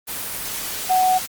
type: tone in noise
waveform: sine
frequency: 744 Hz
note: F#5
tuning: 9 cents sharp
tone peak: -14 dBFS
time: 0.89-1.19 s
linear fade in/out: 20 ms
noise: white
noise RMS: -28 dBFS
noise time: 0.07-1.27 s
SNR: +11 dB
effects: Opus 24 kbps